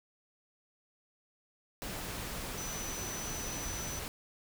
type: tone in noise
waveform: sine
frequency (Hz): 5990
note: F#8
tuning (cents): +20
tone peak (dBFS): -41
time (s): 2.58-3.99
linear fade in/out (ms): 0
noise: pink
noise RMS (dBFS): -40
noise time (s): 1.82-4.08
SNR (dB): -4
effects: none